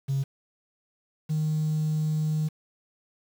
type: tone pair in turn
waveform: triangle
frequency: 136.6 / 154.74 Hz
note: C#3 / D#3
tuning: -25 / -9 cents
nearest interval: major second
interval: 216 cents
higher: second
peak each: -20 dBFS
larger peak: neither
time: 0.08-0.24 / 1.29-2.49 s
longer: second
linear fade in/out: 20 ms
effects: tanh soft clip ceiling -20 dBFS + 8-bit